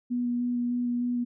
sine tone with vibrato, 243 Hz, B3, 28 cents flat, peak -25 dBFS, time 0.1-1.25 s, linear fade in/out 20 ms, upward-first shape square, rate 3.3 Hz, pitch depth 9 cents each way, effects none

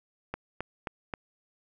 click train, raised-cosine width 0.5 ms, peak -18 dBFS, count 4, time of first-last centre 0.34-1.138 s, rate 3.76 Hz, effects none

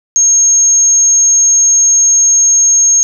sine tone, 6500 Hz, G#8, 38 cents flat, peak -5 dBFS, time 0.16-3.03 s, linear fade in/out 0 ms, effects none

